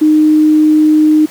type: tone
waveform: sine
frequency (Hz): 307.4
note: D#4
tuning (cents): -21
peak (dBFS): -4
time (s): 0.01-1.26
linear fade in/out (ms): 10
effects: pink hiss -34 dBFS RMS until 1.3 s + high-pass 200 Hz 12 dB/octave